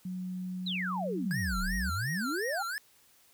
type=tone with pitch glide; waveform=sine; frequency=183.5 to 186.6 Hz; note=F#3 to F#3; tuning=-14 to +15 cents; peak=-34 dBFS; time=0.05-1.9 s; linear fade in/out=5 ms; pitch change=+29 cents; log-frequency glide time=0.68-1.74 s
type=exponential two-way sweep; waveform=sine; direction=down then up; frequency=4186 to 33.21 to 848 Hz; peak=-32 dBFS; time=0.66-2.63 s; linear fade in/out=10 ms; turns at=1.64 s
type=tone with vibrato; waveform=square; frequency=1595 Hz; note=G6; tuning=30 cents sharp; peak=-34 dBFS; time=1.31-2.78 s; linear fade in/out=0 ms; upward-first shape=sine; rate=2.8 Hz; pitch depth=290 cents each way
effects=white hiss -63 dBFS RMS until 3.33 s